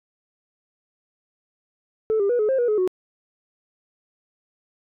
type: tone with pitch steps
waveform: sine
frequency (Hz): 438 / 399.4 / 484.8 / 425.7 / 530 / 482.3 / 424.9 / 368.5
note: A4 / G4 / B4 / G#4 / C5 / B4 / G#4 / F#4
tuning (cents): -8 / +32 / -32 / +43 / +22 / -41 / +40 / -7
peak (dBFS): -16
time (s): 2.1-2.876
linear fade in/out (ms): 0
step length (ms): 97
effects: tanh soft clip ceiling -15 dBFS